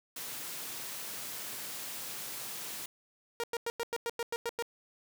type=high-pass noise; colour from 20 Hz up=white; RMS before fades=-41 dBFS; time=0.16-2.86 s; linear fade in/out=5 ms; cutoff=100 Hz; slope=96 dB/octave
type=tone bursts; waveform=sawtooth; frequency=468.4 Hz; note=A#4; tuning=8 cents sharp; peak=-28 dBFS; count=10; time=3.4-4.624 s; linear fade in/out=0 ms; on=36 ms; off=96 ms
effects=none